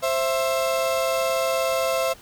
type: tone pair together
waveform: 35% pulse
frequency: 527.7 / 664 Hz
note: C5 / E5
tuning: +15 / +12 cents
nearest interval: major third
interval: 397 cents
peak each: -22 dBFS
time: 0.02-2.14 s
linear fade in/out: 20 ms
effects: pink hiss -48 dBFS RMS until 2.21 s